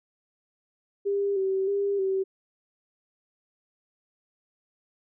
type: tone with vibrato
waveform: sine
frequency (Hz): 392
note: G4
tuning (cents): 0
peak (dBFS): -23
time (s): 1.05-2.24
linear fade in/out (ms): 20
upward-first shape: square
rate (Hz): 1.6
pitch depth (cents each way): 37
effects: none